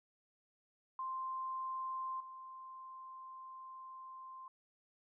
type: tone with level steps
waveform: sine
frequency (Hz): 1046.5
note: C6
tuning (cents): 0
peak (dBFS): -38 / -48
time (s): 0.99-4.48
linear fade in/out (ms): 2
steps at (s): 2.2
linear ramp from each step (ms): 5
effects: none